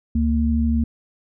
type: tone pair together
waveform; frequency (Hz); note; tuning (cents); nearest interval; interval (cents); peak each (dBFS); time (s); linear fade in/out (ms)
sine; 72.4 / 229.9; D2 / A#3; -24 / -24; octave + minor sixth; 2000; -19; 0.15-0.84; 5
effects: none